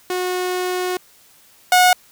sawtooth tone pair in turn, 364.1 / 728.2 Hz, F#4 / F#5, -28 / -28 cents, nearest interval octave, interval 1200 cents, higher second, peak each -16 / -6 dBFS, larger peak second, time 0.1-0.97 / 1.72-1.93 s, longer first, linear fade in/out 2 ms, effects white hiss -51 dBFS RMS until 2.11 s

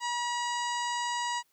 harmonic tone, 962 Hz, B5, 46 cents flat, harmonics 1 / 2 / 3 / 4 / 5 / 6 / 7 / 8 / 9, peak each -31 / -37 / -40 / -44 / -43 / -50 / -43 / -44 / -56 dBFS, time 0-1.43 s, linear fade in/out 50 ms, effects white hiss -71 dBFS RMS until 1.52 s

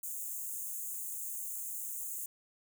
white high-pass noise, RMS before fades -40 dBFS, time 0.03-2.26 s, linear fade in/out 5 ms, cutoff 6500 Hz, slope 96 dB/octave, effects none

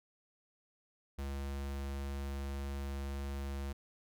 square tone, 69.3 Hz, C#2, in tune, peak -38 dBFS, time 1.18-3.73 s, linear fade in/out 10 ms, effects none

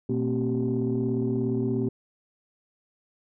sine tone cluster, 121.2 / 227.7 / 264.7 / 386.2 Hz, B2 / A#3 / C4 / G4, -32 / -40 / +20 / -26 cents, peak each -28 dBFS, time 0.09-1.89 s, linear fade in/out 5 ms, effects tanh soft clip ceiling -17 dBFS

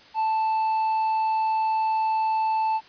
triangle tone, 880 Hz, A5, in tune, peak -19 dBFS, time 0.14-2.81 s, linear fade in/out 50 ms, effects white hiss -50 dBFS RMS until 2.88 s + resampled to 11025 Hz

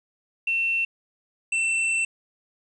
sine / square tone pair in turn, 2700 / 2685 Hz, E7 / E7, +41 / +31 cents, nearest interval unison, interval 10 cents, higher first, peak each -21 / -22 dBFS, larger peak first, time 0.47-0.85 / 1.52-2.05 s, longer second, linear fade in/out 5 ms, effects resampled to 24000 Hz + 9-bit

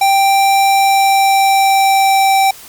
square tone with pitch glide, 785 to 777.8 Hz, G5 to G5, +2 to -14 cents, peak -9 dBFS, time 0.01-2.51 s, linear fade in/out 5 ms, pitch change -16 cents, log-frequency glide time 0.67-2.37 s, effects white hiss -36 dBFS RMS until 2.68 s + Opus 48 kbps

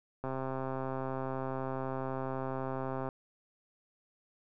click train, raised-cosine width 1 ms, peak -23 dBFS, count 377, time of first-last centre 0.24-3.088 s, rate 132 Hz, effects none

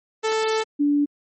sawtooth / sine tone pair in turn, 440 / 289.7 Hz, A4 / D4, 0 / -24 cents, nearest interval perfect fifth, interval 724 cents, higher first, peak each -16 dBFS, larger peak neither, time 0.23-0.64 / 0.79-1.06 s, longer first, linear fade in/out 20 ms, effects MP3 32 kbps

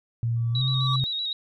sine tone with pitch glide, 116.54 to 130.81 Hz, A#2 to C3, 0 to 0 cents, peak -22 dBFS, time 0.23-1.04 s, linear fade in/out 0 ms, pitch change +200 cents, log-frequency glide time 0.52-0.62 s
triangle tone with exponential growth, 1149 Hz, D6, 38 cents flat, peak -23 dBFS, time 0.36-0.96 s, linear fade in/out 5 ms, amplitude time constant 130 ms
sine tone with vibrato, 3828 Hz, A#7, 45 cents sharp, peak -26 dBFS, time 0.55-1.33 s, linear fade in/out 2 ms, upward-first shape square, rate 7.8 Hz, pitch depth 37 cents each way
effects none

